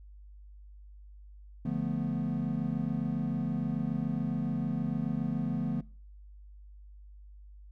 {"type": "chord", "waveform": "triangle", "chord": "B half-diminished seventh", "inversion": "first", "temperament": "equal", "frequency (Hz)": [146.83, 174.61, 220, 246.9], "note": ["D3", "F3", "A3", "B3"], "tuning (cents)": [0, 0, 0, 0], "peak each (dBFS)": -33, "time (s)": [1.65, 5.81], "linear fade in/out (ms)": 5, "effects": ["noise-tail reverb RT60 0.4 s tail -22 dB re dry", "added 50 Hz sine -48 dBFS peak until 7.71 s"]}